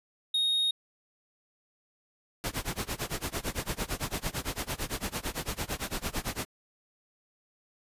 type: tone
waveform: triangle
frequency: 3729 Hz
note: A#7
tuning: in tune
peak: -23 dBFS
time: 0.34-0.71 s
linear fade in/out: 5 ms
type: noise with tremolo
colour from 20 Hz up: pink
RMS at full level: -31 dBFS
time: 2.44-6.45 s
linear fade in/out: 0 ms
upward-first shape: sine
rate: 8.9 Hz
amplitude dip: 95%
effects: resampled to 32000 Hz